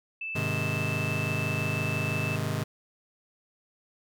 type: tone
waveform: sine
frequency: 2637 Hz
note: E7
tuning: in tune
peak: -32 dBFS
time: 0.21-2.36 s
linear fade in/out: 5 ms
type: chord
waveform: sawtooth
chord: Ab major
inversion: none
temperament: just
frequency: 103.83 / 129.78 / 155.74 Hz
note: Ab2 / C3 / Eb3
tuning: 0 / -14 / +2 cents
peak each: -28 dBFS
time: 0.35-2.64 s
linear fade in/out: 10 ms
effects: none